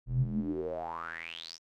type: tone with band-pass filter sweep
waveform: square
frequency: 41.47 Hz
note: E1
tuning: 11 cents sharp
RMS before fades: -35 dBFS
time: 0.06-1.59 s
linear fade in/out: 50 ms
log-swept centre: 89 to 5900 Hz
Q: 9.5
effects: none